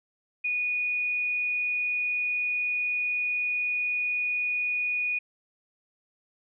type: tone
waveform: sine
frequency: 2464 Hz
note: D#7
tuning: 17 cents flat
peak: -25 dBFS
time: 0.44-5.19 s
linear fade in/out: 10 ms
effects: none